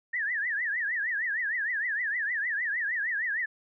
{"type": "tone with vibrato", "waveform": "sine", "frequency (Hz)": 1800, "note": "A6", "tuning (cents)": 39, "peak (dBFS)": -27, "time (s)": [0.13, 3.46], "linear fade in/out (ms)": 10, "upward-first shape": "triangle", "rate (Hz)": 6.5, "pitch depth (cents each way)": 220, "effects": []}